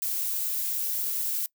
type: noise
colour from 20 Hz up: violet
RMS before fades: -29 dBFS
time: 0.02-1.46 s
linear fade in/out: 0 ms
effects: noise-tail reverb RT60 0.1 s tail -23 dB re dry